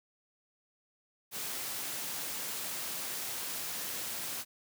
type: noise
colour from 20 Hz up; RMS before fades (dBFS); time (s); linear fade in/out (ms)
white; -38; 1.31-4.45; 50
effects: high-pass 100 Hz 12 dB/octave